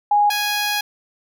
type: tone pair in turn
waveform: sine / 10% pulse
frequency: 826 / 829.5 Hz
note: G#5 / G#5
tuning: -10 / -2 cents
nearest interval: unison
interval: 8 cents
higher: second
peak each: -12 / -11 dBFS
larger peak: second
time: 0.11-0.3 / 0.3-0.81 s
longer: second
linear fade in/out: 5 ms
effects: none